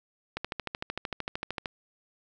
click train, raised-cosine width 0.3 ms, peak -16 dBFS, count 18, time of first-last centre 0.37-1.658 s, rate 13.2 Hz, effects none

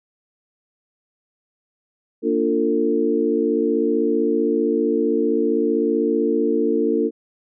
sine chord, Bb major seventh, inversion none, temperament equal with one note detuned, 233.1 / 293.7 / 349.2 / 450 Hz, Bb3 / D4 / F4 / A4, 0 / 0 / 0 / +39 cents, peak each -24 / -22 / -23 / -20 dBFS, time 2.22-7.11 s, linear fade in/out 50 ms, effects none

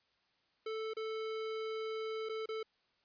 square tone with dropouts, 440 Hz, A4, in tune, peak -38 dBFS, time 0.66-2.63 s, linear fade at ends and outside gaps 5 ms, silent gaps 0.936-0.967 / 2.289-2.294 / 2.459-2.488 s, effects white hiss -75 dBFS RMS until 3.04 s + resampled to 11025 Hz

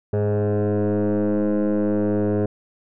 sine tone with frequency modulation, 103.83 Hz, G#2, in tune, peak -15 dBFS, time 0.13-2.46 s, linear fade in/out 5 ms, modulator 104 Hz, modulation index 4.3, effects tanh soft clip ceiling -17 dBFS

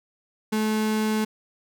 35% pulse tone, 216.2 Hz, A3, 30 cents flat, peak -20 dBFS, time 0.52-1.25 s, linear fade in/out 10 ms, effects none

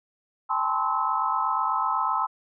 sine tone cluster, 799 / 877 / 1026 / 1074 / 1295 Hz, G5 / A5 / C6 / C6 / E6, +33 / -6 / -34 / +45 / -31 cents, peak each -32 / -29 / -27 / -32 / -27 dBFS, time 0.49-2.27 s, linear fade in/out 20 ms, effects none

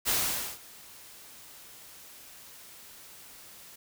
white noise with ADSR envelope, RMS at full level -26 dBFS, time 0.05-3.76 s, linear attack 38 ms, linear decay 490 ms, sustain -24 dB, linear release 8 ms, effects none

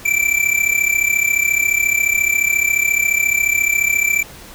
square tone with amplitude modulation, 2338 Hz, D7, 8 cents flat, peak -11 dBFS, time 0.05-4.23 s, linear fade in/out 10 ms, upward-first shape sine, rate 34.3 Hz, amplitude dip 80%, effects pink hiss -38 dBFS RMS until 4.54 s

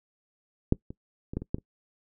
clicks, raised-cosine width 3 ms, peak -7 / -26 / -23 / -16 / -24 / -14 / -29 dBFS, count 7, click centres 0.724 / 0.905 / 1.335 / 1.37 / 1.42 / 1.545 / 1.584 s, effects noise-tail reverb RT60 0.1 s tail -22 dB re dry

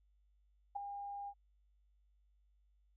sine tone with ADSR envelope, 806 Hz, G5, 48 cents sharp, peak -34 dBFS, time 0.75-1.34 s, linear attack 14 ms, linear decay 5 ms, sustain -8 dB, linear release 60 ms, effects added 50 Hz sine -69 dBFS peak until 2.96 s

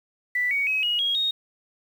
sine tone with pitch steps, 1975.5 / 2243 / 2547 / 2892 / 3284 / 3729 Hz, B6 / C#7 / D#7 / F#7 / G#7 / A#7, 0 / +20 / +40 / -40 / -20 / 0 cents, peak -21 dBFS, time 0.35-1.31 s, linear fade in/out 5 ms, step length 160 ms, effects 8-bit

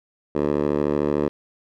10% pulse tone with band-pass filter, 73.42 Hz, D2, in tune, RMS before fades -22 dBFS, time 0.35-1.29 s, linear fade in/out 5 ms, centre 450 Hz, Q 1.3, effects none

